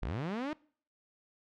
sawtooth linear sweep, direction up, 34.96 to 315.9 Hz, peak -30 dBFS, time 0.02-0.53 s, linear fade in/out 0 ms, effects noise-tail reverb RT60 0.5 s tail -24 dB re dry + low-pass 3000 Hz 12 dB/octave

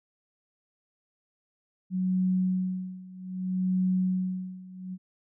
sine tone with tremolo, 185 Hz, F#3, in tune, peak -22 dBFS, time 1.9-4.98 s, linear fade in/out 50 ms, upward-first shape sine, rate 0.63 Hz, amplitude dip 90%, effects none

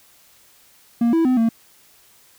triangle tone with pitch steps, 234.7 / 328.7 / 255 / 227.4 Hz, A#3 / E4 / C4 / A#3, +12 / -5 / -44 / -43 cents, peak -12 dBFS, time 1.01-1.49 s, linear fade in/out 5 ms, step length 120 ms, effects white hiss -53 dBFS RMS until 2.38 s

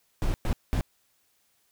brown noise bursts at uneven times, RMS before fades -25 dBFS, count 3, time 0.22-0.34 / 0.45-0.53 / 0.73-0.81 s, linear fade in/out 0 ms, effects white hiss -69 dBFS RMS until 1.71 s

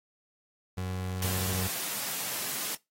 30% pulse tone with pitch glide, 92.5 to 93.04 Hz, F#2 to F#2, 0 to +10 cents, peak -29 dBFS, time 0.77-1.68 s, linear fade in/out 10 ms, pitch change +10 cents, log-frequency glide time 1.33-1.5 s
white high-pass noise, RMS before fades -34 dBFS, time 1.22-2.75 s, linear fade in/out 2 ms, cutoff 120 Hz, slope 24 dB/octave
effects noise-tail reverb RT60 0.2 s tail -21 dB re dry + AAC 48 kbps

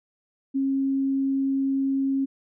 sine tone, 271 Hz, C#4, 39 cents flat, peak -21 dBFS, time 0.54-2.26 s, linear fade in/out 20 ms, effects none

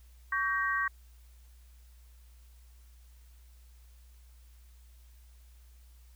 sine chord, G diminished, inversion second, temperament just, 1128.9 / 1568 / 1881.6 Hz, Db6 / G6 / Bb6, +31 / 0 / +16 cents, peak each -32 dBFS, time 0.32-0.88 s, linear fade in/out 5 ms, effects added 60 Hz sine -53 dBFS peak until 6.15 s + white hiss -67 dBFS RMS until 6.15 s

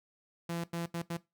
sawtooth tone bursts at uneven times, 169.4 Hz, E3, 48 cents sharp, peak -30 dBFS, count 4, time 0.49-0.64 / 0.73-0.86 / 0.94-1.02 / 1.1-1.17 s, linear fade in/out 5 ms, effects noise-tail reverb RT60 0.2 s tail -18 dB re dry

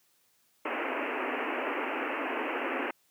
pink band-pass noise, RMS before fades -33 dBFS, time 0.65-2.91 s, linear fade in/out 5 ms, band 250 to 2800 Hz, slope 96 dB/octave, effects white hiss -69 dBFS RMS until 3.1 s + high-pass 80 Hz 12 dB/octave

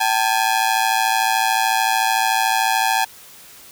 sawtooth ring-modulated tone, 830.6 Hz, G#5, in tune, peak -9 dBFS, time 0-3.05 s, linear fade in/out 10 ms, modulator 56.8 Hz, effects white hiss -43 dBFS RMS until 3.71 s

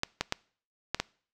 clicks, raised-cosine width 0.2 ms, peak -10 dBFS, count 5, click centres 0.034 / 0.21 / 0.324 / 0.946 / 1 s, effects noise-tail reverb RT60 0.5 s tail -24 dB re dry

